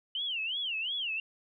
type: tone with vibrato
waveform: sine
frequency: 2960 Hz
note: F#7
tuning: in tune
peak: -31 dBFS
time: 0.15-1.2 s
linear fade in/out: 2 ms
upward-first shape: sine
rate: 2.8 Hz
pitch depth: 240 cents each way
effects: none